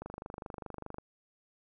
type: click train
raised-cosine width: 1 ms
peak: -27 dBFS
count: 25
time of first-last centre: 0.02-0.984 s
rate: 24.9 Hz
effects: none